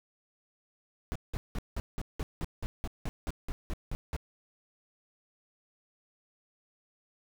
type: noise bursts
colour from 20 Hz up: brown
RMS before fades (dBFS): -33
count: 15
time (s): 1.12-4.165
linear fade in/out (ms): 0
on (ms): 35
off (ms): 180
effects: none